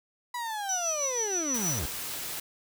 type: linear sweep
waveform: 35% pulse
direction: down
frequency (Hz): 987.8 to 55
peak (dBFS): -30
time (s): 0.34-1.86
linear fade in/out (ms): 5
type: tone with tremolo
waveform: sine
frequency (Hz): 5920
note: F#8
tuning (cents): 0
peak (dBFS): -26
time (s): 0.69-1.79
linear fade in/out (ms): 2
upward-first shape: triangle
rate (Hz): 6.3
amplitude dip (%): 60
type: noise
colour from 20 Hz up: white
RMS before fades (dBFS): -36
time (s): 1.54-2.4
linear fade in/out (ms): 5
effects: none